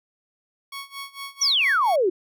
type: tone with tremolo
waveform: 15% pulse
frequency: 1108.7 Hz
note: C#6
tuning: in tune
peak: -25 dBFS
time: 0.72-1.96 s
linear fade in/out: 5 ms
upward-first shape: sine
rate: 4.4 Hz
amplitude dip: 90%
type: exponential sweep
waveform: sine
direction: down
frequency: 6090 to 341.1 Hz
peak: -17 dBFS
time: 1.41-2.1 s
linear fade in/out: 10 ms
effects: none

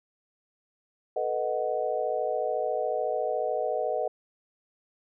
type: chord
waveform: sine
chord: B dominant seventh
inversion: third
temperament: equal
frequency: 440 / 493.9 / 622.3 / 740 Hz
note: A4 / B4 / D#5 / F#5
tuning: 0 / 0 / 0 / 0 cents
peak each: -33 / -31 / -30 / -32 dBFS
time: 1.16-4.08 s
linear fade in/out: 5 ms
effects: none

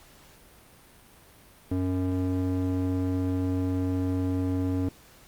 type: tone with band-pass filter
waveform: square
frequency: 92 Hz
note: F#2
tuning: 9 cents flat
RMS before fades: -27 dBFS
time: 1.71-4.89 s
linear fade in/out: 5 ms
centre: 250 Hz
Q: 1.5
effects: pink hiss -54 dBFS RMS until 5.27 s + Opus 48 kbps

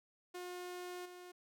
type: tone with level steps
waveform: sawtooth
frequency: 358.6 Hz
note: F4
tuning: 46 cents sharp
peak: -40 / -47 dBFS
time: 0.34-1.32 s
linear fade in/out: 10 ms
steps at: 1.05 s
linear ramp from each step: 10 ms
effects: none

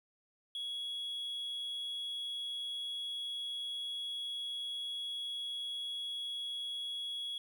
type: tone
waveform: triangle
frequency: 3343 Hz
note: G#7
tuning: 11 cents sharp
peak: -35 dBFS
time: 0.55-7.38 s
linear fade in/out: 2 ms
effects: tanh soft clip ceiling -31 dBFS + 11-bit

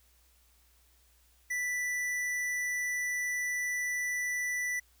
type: tone with hard clipping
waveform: sine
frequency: 1975.5 Hz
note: B6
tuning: in tune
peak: -32 dBFS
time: 1.5-4.8 s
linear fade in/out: 10 ms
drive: 13 dB
effects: added 60 Hz sine -65 dBFS peak until 5 s + white hiss -67 dBFS RMS until 5 s

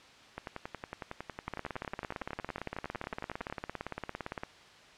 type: two click trains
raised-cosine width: 0.5 ms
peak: -23 / -21 dBFS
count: 35 / 53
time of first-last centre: 0.38-3.499 / 1.48-4.435 s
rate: 10.9 / 17.6 Hz
effects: white hiss -55 dBFS RMS until 4.97 s + low-pass 4000 Hz 12 dB/octave

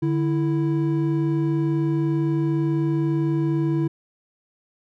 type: tone pair together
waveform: triangle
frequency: 147.54 / 329.6 Hz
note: D3 / E4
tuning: +8 / 0 cents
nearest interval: octave + major second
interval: 1392 cents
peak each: -20 dBFS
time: 0.02-3.88 s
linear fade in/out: 10 ms
effects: none

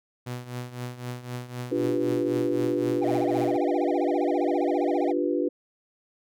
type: tone with tremolo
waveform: sawtooth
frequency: 123.47 Hz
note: B2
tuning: in tune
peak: -26 dBFS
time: 0.26-3.57 s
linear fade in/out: 10 ms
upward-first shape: triangle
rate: 3.9 Hz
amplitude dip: 80%
type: chord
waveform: sine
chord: G dominant seventh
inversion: second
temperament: equal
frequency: 293.7 / 349.2 / 392 / 493.9 Hz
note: D4 / F4 / G4 / B4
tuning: 0 / 0 / 0 / 0 cents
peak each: -27 / -27 / -31 / -29 dBFS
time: 1.71-5.49 s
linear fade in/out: 10 ms
type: tone with vibrato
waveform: triangle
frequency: 702 Hz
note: F5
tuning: 9 cents sharp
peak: -26 dBFS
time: 3.01-5.13 s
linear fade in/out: 20 ms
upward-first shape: sine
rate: 15 Hz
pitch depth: 260 cents each way
effects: none

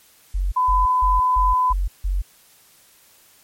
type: tone bursts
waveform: sine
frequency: 46.25 Hz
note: F#1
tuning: in tune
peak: -18 dBFS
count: 6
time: 0.34-2.22 s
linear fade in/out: 10 ms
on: 180 ms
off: 160 ms
type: tone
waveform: sine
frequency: 1007 Hz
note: B5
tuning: 33 cents sharp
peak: -15 dBFS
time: 0.56-1.73 s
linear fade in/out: 10 ms
effects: white hiss -53 dBFS RMS until 3.43 s + MP3 64 kbps

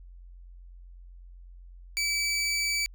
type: tone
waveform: 20% pulse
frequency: 2302 Hz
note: D7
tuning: 35 cents flat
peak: -21 dBFS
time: 1.97-2.86 s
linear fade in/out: 0 ms
effects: added 44 Hz sine -45 dBFS peak until 2.94 s

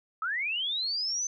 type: linear sweep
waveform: sine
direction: up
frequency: 1244.5 to 6200 Hz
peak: -28 dBFS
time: 0.22-1.27 s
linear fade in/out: 2 ms
effects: none

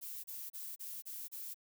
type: noise bursts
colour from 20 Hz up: violet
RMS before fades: -45 dBFS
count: 6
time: 0.01-1.545 s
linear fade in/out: 20 ms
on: 230 ms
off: 31 ms
effects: none

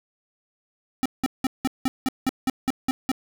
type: tone bursts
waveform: square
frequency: 261.6 Hz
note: C4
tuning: in tune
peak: -20 dBFS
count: 11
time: 1.03-3.116 s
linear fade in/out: 0 ms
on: 26 ms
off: 180 ms
effects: none

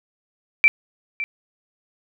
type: tone with echo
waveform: sine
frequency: 2340 Hz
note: D7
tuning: 7 cents flat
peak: -9 dBFS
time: 0.64-0.68 s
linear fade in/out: 0 ms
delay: 560 ms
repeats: 1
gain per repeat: -14 dB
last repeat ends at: 1.24 s
effects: none

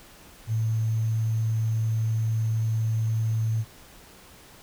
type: tone with sample-and-hold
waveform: sine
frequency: 111.4 Hz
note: A2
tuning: 22 cents sharp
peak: -22 dBFS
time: 0.47-3.65 s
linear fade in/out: 50 ms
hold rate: 6300 Hz
effects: pink hiss -50 dBFS RMS until 4.62 s

